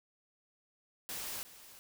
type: noise with echo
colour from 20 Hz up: white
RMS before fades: -41 dBFS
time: 1.09-1.43 s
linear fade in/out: 0 ms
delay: 360 ms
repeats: 1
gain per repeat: -14 dB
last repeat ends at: 1.79 s
effects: none